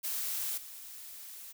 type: noise with level steps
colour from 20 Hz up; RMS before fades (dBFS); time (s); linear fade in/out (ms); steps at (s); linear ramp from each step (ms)
blue; -35 / -47; 0.03-1.53; 20; 0.57; 10
effects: none